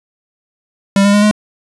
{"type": "tone with pitch steps", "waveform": "square", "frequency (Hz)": [197.7, 202, 206.3, 210.8], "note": ["G3", "G#3", "G#3", "G#3"], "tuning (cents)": [15, -48, -11, 26], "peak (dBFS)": -8, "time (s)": [0.96, 1.312], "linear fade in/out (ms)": 2, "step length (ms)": 88, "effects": ["resampled to 24000 Hz"]}